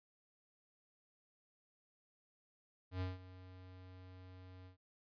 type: tone with ADSR envelope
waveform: square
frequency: 92.3 Hz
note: F#2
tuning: 4 cents flat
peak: -37 dBFS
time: 2.91-4.77 s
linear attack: 99 ms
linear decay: 170 ms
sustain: -17 dB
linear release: 110 ms
effects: resampled to 11025 Hz